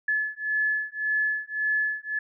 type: beating tone pair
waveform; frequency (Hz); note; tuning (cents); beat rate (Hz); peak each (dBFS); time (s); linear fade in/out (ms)
sine; 1718 / 1719.8; A6 / A6; -42 / -40; 1.8; -27; 0.08-2.19; 5
effects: none